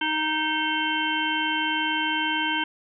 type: harmonic tone with a mistuned harmonic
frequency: 311.1 Hz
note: D#4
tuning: in tune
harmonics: 1 / 3 / 5 / 7 / 9 / 10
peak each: -31 / -28 / -28 / -33 / -32 / -29 dBFS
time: 0.01-2.64 s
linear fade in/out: 5 ms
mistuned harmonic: 9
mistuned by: -53 cents
effects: none